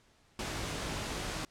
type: noise with comb filter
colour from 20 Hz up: pink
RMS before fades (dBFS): -37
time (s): 0.39-1.45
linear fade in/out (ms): 2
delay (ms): 19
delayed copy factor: +0.5
effects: pink hiss -66 dBFS RMS until 1.5 s + low-pass 8000 Hz 12 dB/octave